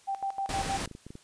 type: tone with tremolo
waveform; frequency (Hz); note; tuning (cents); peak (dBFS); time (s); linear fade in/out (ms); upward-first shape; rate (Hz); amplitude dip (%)
sine; 784; G5; 0; -28; 0.07-0.78; 20; square; 6.4; 80
type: noise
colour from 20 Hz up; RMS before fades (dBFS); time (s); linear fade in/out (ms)
pink; -34; 0.49-0.86; 2
type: clicks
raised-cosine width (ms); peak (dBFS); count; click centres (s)
3; -30; 9; 0.592 / 0.716 / 0.763 / 0.876 / 0.913 / 0.951 / 1.066 / 1.105 / 1.154
effects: white hiss -59 dBFS RMS until 1.23 s + resampled to 22050 Hz